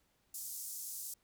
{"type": "band-pass noise", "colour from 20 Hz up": "white", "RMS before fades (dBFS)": -44, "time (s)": [0.34, 1.14], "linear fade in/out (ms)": 5, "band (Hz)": [5900, 15000], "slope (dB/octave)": 24, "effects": ["pink hiss -75 dBFS RMS until 1.23 s"]}